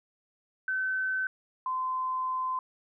sine tone pair in turn, 1527 / 1029.8 Hz, G6 / C6, -46 / -28 cents, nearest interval perfect fifth, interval 682 cents, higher first, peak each -27 / -28 dBFS, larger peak first, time 0.68-1.27 / 1.66-2.59 s, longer second, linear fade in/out 2 ms, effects none

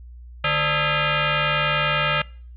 sine tone with frequency modulation, 590 Hz, D5, 8 cents sharp, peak -18 dBFS, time 0.44-2.22 s, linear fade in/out 5 ms, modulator 370 Hz, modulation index 6.9, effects noise-tail reverb RT60 0.5 s tail -24 dB re dry + added 60 Hz sine -38 dBFS peak until 2.56 s

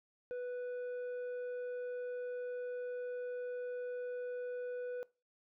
triangle tone with tanh clipping, 493.9 Hz, B4, in tune, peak -39 dBFS, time 0.31-5.03 s, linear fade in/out 0 ms, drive 10 dB, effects noise-tail reverb RT60 0.3 s tail -22 dB re dry

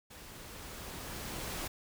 pink noise with level ramp, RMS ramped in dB -51 to -38 dBFS, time 0.1-1.68 s, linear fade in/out 10 ms, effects none

